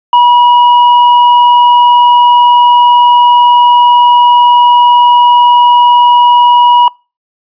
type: tone with hard clipping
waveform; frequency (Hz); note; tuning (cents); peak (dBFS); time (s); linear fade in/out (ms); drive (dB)
sine; 969; B5; -33; -3; 0.13-6.88; 2; 4
effects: noise-tail reverb RT60 0.3 s tail -25 dB re dry + resampled to 11025 Hz